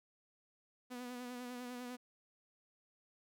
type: tone with vibrato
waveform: sawtooth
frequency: 246.9 Hz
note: B3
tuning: in tune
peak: -40 dBFS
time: 0.9-1.97 s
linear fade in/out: 20 ms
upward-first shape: sine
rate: 10 Hz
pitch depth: 32 cents each way
effects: none